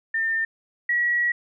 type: tone pair in turn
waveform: sine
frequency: 1804 / 1921.2 Hz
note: A6 / B6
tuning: +43 / -48 cents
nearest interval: minor second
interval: 109 cents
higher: second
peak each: -21 / -19 dBFS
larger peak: second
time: 0.14-0.45 / 0.89-1.32 s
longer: second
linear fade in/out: 5 ms
effects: none